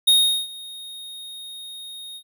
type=tone with ADSR envelope; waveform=square; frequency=3721 Hz; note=A#7; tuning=4 cents flat; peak=-12 dBFS; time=0.07-2.23 s; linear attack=10 ms; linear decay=390 ms; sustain=-23 dB; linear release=68 ms; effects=none

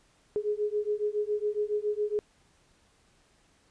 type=beating tone pair; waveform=sine; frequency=415.3 / 422.5 Hz; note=G#4 / G#4; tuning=0 / +30 cents; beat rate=7.2 Hz; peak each=-30 dBFS; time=0.36-2.19 s; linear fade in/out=0 ms; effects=pink hiss -65 dBFS RMS until 3.7 s + resampled to 22050 Hz

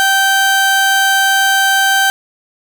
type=tone pair together; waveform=30% pulse; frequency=779 / 1558 Hz; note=G5 / G6; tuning=-11 / -11 cents; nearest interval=octave; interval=1200 cents; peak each=-11 dBFS; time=0-2.1 s; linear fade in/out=0 ms; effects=7-bit

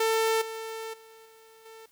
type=tone with level steps; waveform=sawtooth; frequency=446.4 Hz; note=A4; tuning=25 cents sharp; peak=-19 / -31 / -46 / -49 / -42 dBFS; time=0-1.86 s; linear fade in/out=5 ms; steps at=0.41 / 0.93 / 1.25 / 1.65 s; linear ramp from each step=10 ms; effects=white hiss -64 dBFS RMS until 1.91 s

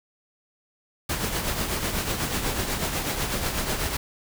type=noise with tremolo; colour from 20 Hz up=pink; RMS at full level=-25 dBFS; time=1.09-3.97 s; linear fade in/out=5 ms; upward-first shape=triangle; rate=8.1 Hz; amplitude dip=55%; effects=none

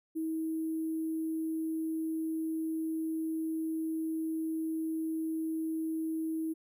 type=tone with sample-and-hold; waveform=sine; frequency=320 Hz; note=D#4; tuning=49 cents sharp; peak=-31 dBFS; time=0.15-6.54 s; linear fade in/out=20 ms; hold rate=11025 Hz; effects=none

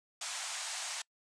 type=band-pass noise; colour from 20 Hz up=white; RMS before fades=-40 dBFS; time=0.21-1.02 s; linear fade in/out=5 ms; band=640 to 8900 Hz; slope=48 dB/octave; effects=noise-tail reverb RT60 0.1 s tail -25 dB re dry

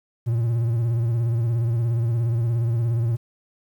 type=tone with vibrato; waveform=triangle; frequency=116.54 Hz; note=A#2; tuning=in tune; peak=-17 dBFS; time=0.26-3.17 s; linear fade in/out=20 ms; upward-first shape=triangle; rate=17 Hz; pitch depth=77 cents each way; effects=9-bit

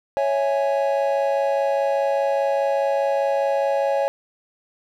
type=chord; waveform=triangle; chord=C# minor; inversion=none; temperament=equal; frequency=554.4 / 659.3 / 830.6 Hz; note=C#5 / E5 / G#5; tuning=0 / 0 / 0 cents; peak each=-18 / -24 / -23 dBFS; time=0.17-4.08 s; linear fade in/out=0 ms; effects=none

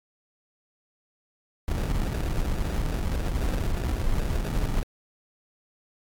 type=noise with sample-and-hold; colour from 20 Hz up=brown; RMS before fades=-26 dBFS; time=1.68-4.83 s; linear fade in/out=0 ms; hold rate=1050 Hz; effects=AAC 64 kbps

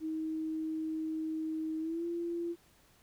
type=tone with pitch glide; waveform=sine; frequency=316.5 to 341.2 Hz; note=D#4 to F4; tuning=+30 to -40 cents; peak=-33 dBFS; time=0-2.56 s; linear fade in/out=50 ms; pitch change=+130 cents; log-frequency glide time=1.8-2.05 s; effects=pink hiss -65 dBFS RMS until 3.02 s

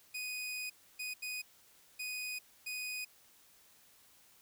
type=tone bursts at uneven times; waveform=sawtooth; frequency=2489 Hz; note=D#7; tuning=in tune; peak=-35 dBFS; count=5; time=0.14-0.7 / 0.99-1.14 / 1.22-1.42 / 1.99-2.39 / 2.66-3.05 s; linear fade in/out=10 ms; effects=white hiss -64 dBFS RMS until 4.41 s

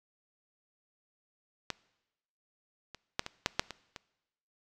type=clicks; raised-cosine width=0.2 ms; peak=-15 / -27 / -11 / -20 / -9 / -8 / -22 / -24 dBFS; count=8; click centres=1.703 / 2.947 / 3.194 / 3.264 / 3.461 / 3.595 / 3.707 / 3.962 s; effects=noise-tail reverb RT60 1.0 s tail -22 dB re dry

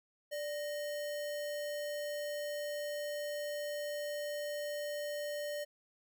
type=tone with sample-and-hold; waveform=sine; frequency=587.3 Hz; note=D5; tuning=in tune; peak=-36 dBFS; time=0.31-5.65 s; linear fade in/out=20 ms; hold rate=2450 Hz; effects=none

